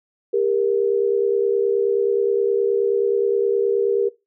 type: tone pair together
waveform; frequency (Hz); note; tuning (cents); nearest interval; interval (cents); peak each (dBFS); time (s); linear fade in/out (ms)
sine; 400 / 469.5; G4 / A#4; +35 / +12; minor third; 277; -19; 0.33-4.09; 10
effects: noise-tail reverb RT60 0.2 s tail -18 dB re dry